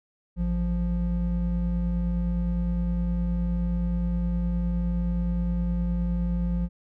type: tone pair together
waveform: triangle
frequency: 55.09 / 174.9 Hz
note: A1 / F3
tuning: +3 / +3 cents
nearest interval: octave + minor sixth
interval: 2000 cents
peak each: -24 dBFS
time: 0.36-6.69 s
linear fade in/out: 50 ms
effects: none